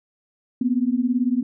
sine beating tone pair, 238.9 / 256.9 Hz, A#3 / C4, +43 / -32 cents, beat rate 18 Hz, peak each -21 dBFS, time 0.61-1.43 s, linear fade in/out 5 ms, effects none

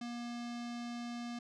square tone with low-pass filter, 238.4 Hz, A#3, 39 cents sharp, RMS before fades -42 dBFS, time 0.01-1.39 s, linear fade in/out 5 ms, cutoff 5500 Hz, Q 1.5, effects none

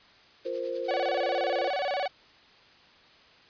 blue noise with tremolo, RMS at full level -41 dBFS, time 0.44-1.83 s, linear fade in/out 10 ms, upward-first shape triangle, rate 10 Hz, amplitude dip 90%
sine chord, F suspended fourth, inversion none, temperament equal, 349.2 / 466.2 / 523.3 Hz, F4 / Bb4 / C5, 0 / 0 / 0 cents, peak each -37 / -35 / -32 dBFS, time 0.45-1.69 s, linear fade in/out 10 ms
45% pulse tone with vibrato, 653 Hz, E5, 17 cents flat, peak -27 dBFS, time 0.88-2.08 s, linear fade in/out 10 ms, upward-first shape square, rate 17 Hz, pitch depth 240 cents each way
effects white hiss -56 dBFS RMS until 3.49 s + resampled to 11025 Hz

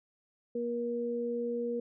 sine tone pair together, 237.8 / 475.7 Hz, A#3 / A#4, +35 / +35 cents, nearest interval octave, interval 1200 cents, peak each -36 / -32 dBFS, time 0.55-1.8 s, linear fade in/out 5 ms, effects none

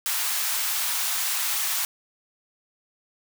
white high-pass noise, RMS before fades -26 dBFS, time 0.06-1.85 s, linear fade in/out 0 ms, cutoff 800 Hz, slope 24 dB/octave, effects none

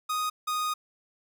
45% pulse tone pair in turn, 1245 / 1239.5 Hz, D#6 / D#6, +1 / -7 cents, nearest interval unison, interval 8 cents, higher first, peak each -27 dBFS, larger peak neither, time 0.09-0.3 / 0.47-0.74 s, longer second, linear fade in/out 10 ms, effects none

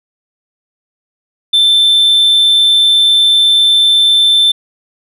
sine tone, 3546 Hz, A7, 13 cents sharp, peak -3 dBFS, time 1.53-4.52 s, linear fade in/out 10 ms, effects tanh soft clip ceiling -5 dBFS

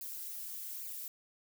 violet noise with flanger, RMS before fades -43 dBFS, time 0.01-1.08 s, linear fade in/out 2 ms, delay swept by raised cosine 0.42 to 6.32 ms, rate 1.2 Hz, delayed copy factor +0.8, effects none

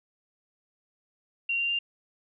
sine tone with pitch steps, 2757 / 2775 / 2792 Hz, F7 / F7 / F7, -23 / -12 / -1 cents, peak -25 dBFS, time 1.49-1.79 s, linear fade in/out 5 ms, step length 100 ms, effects none

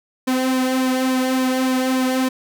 sawtooth tone with flanger, 258.4 Hz, C4, 21 cents flat, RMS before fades -19 dBFS, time 0.27-2.29 s, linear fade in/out 10 ms, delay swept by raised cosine 1.4 to 3.1 ms, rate 3.5 Hz, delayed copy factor -0.65, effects none

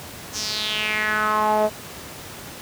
sawtooth tone with band-pass filter sweep, 213.8 Hz, A3, 49 cents flat, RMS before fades -22 dBFS, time 0.32-1.7 s, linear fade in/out 50 ms, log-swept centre 6300 to 620 Hz, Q 4.2, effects pink hiss -37 dBFS RMS until 2.61 s + high-pass 80 Hz 12 dB/octave

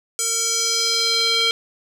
square tone with band-pass filter sweep, 457.5 Hz, A#4, 32 cents flat, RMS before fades -20 dBFS, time 0.19-1.51 s, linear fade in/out 0 ms, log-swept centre 7600 to 3400 Hz, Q 3.1, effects none

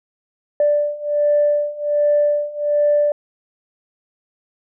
sine beating tone pair, 587.3 / 588.6 Hz, D5 / D5, 0 / +4 cents, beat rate 1.3 Hz, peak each -18 / -16 dBFS, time 0.6-3.12 s, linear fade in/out 2 ms, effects tanh soft clip ceiling -7 dBFS

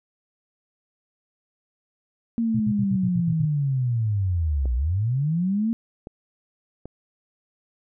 sine linear two-way sweep, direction down then up, 233.1 to 58.27 to 233.1 Hz, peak -20 dBFS, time 2.38-5.73 s, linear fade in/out 0 ms, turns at 4.75 s
sine tone bursts, 123.47 Hz, B2, in tune, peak -23 dBFS, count 8, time 2.54-3.455 s, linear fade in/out 10 ms, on 61 ms, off 61 ms
clicks, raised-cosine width 2 ms, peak -23 dBFS, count 3, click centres 4.656 / 6.071 / 6.856 s
effects none

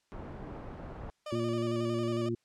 pink low-pass noise, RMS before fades -43 dBFS, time 0.12-1.1 s, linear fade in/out 0 ms, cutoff 1000 Hz, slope 12 dB/octave
30% pulse tone with vibrato, 591 Hz, D5, 11 cents sharp, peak -35 dBFS, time 1.26-2.29 s, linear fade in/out 5 ms, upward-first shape square, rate 11 Hz, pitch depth 42 cents each way
harmonic tone, 116.54 Hz, A#2, in tune, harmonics 1 / 2 / 3, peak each -35 / -35 / -32 dBFS, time 1.32-2.35 s, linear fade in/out 5 ms
effects white hiss -75 dBFS RMS until 2.44 s + low-pass 7000 Hz 12 dB/octave

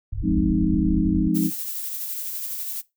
pink low-pass noise, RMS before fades -27 dBFS, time 0.12-1.28 s, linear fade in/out 5 ms, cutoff 110 Hz, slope 48 dB/octave
sine chord, F minor seventh, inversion none, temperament equal, 174.61 / 207.7 / 261.6 / 311.1 Hz, F3 / Ab3 / C4 / Eb4, 0 / 0 / 0 / 0 cents, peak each -23 / -24 / -26 / -23 dBFS, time 0.22-1.51 s, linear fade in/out 50 ms
violet noise with tremolo, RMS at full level -29 dBFS, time 1.34-2.82 s, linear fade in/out 20 ms, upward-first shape sine, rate 12 Hz, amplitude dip 30%
effects noise-tail reverb RT60 0.2 s tail -19 dB re dry

